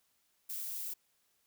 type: noise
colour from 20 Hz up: violet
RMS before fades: -40 dBFS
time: 0.49-0.94 s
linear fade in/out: 10 ms
effects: white hiss -75 dBFS RMS until 1.46 s